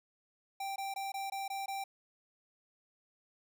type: tone bursts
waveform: square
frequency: 784 Hz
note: G5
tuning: in tune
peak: -37 dBFS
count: 7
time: 0.6-1.84 s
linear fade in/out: 5 ms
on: 160 ms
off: 20 ms
effects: none